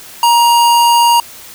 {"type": "tone", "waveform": "square", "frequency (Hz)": 943, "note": "A#5", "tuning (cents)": 20, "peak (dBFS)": -7, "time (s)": [0.23, 1.2], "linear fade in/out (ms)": 2, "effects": ["white hiss -34 dBFS RMS until 1.54 s"]}